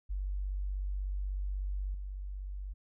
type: tone with level steps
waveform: sine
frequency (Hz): 48.17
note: G1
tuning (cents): -30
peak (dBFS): -32 / -37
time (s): 0.09-2.74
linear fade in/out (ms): 20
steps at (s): 1.94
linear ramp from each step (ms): 5
effects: none